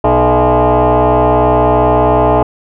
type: tone with frequency modulation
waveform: sine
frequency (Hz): 123.47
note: B2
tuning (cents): 0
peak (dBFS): -5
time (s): 0.04-2.43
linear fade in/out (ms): 5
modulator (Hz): 184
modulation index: 4.7
effects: tanh soft clip ceiling -4 dBFS

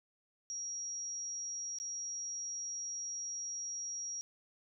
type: tone with dropouts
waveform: sine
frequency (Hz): 5670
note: F8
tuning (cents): +25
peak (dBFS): -38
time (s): 0.5-4.21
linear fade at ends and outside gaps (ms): 0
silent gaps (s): 1.786-1.8
effects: none

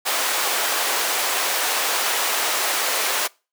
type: high-pass noise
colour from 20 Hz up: pink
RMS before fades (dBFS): -22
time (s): 0.05-3.28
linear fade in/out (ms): 20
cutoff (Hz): 630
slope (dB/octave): 12
effects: noise-tail reverb RT60 0.3 s tail -24 dB re dry + high-pass 300 Hz 12 dB/octave

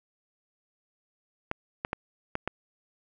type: clicks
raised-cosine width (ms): 0.5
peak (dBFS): -14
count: 5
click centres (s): 1.514 / 1.849 / 1.931 / 2.354 / 2.476
effects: none

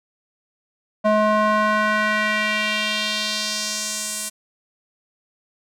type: tone with band-pass filter sweep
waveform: square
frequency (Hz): 213.1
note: G#3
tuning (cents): +45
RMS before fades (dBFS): -21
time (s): 1.04-4.3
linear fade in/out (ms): 20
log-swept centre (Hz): 750 to 9200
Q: 1.8
effects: none

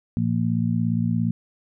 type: harmonic tone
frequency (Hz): 57.3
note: A#1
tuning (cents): -29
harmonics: 2 / 3 / 4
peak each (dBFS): -24 / -24 / -24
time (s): 0.17-1.31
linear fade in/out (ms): 0
effects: none

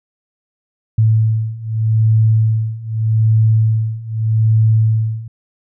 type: beating tone pair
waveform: sine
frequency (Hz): 110 / 110.82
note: A2 / A2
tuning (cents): 0 / +13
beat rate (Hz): 0.82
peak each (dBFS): -15 / -13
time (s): 0.98-5.28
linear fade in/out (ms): 5
effects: none

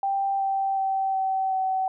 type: tone with pitch steps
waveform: sine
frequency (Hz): 786 / 779.2 / 772.5 / 765.8 / 759.2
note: G5 / G5 / G5 / G5 / F#5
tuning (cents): +4 / -11 / -26 / -41 / +44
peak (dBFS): -22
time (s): 0.03-1.88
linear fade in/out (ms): 2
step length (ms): 370
effects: none

